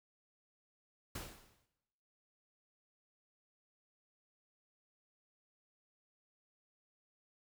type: noise with exponential decay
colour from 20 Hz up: pink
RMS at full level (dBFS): -42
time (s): 1.15-1.66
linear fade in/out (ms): 5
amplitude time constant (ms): 110
effects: noise-tail reverb RT60 1.0 s tail -17 dB re dry